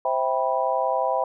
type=chord; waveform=sine; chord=C major seventh; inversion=none; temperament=just; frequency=523.3 / 654.1 / 784.9 / 981.1 Hz; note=C5 / E5 / G5 / B5; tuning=0 / -14 / +2 / -12 cents; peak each=-26 dBFS; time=0.05-1.24 s; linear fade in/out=2 ms; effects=none